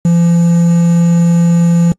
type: tone with quantisation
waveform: triangle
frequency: 170.4 Hz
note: F3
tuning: 42 cents flat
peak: -4 dBFS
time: 0.05-1.92 s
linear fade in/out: 2 ms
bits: 5
effects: noise-tail reverb RT60 0.1 s tail -25 dB re dry + AAC 32 kbps